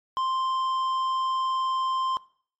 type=tone with tanh clipping; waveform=sine; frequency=1046.5 Hz; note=C6; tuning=in tune; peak=-25 dBFS; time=0.17-2.17 s; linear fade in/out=0 ms; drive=8 dB; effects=noise-tail reverb RT60 0.5 s tail -20 dB re dry + MP3 96 kbps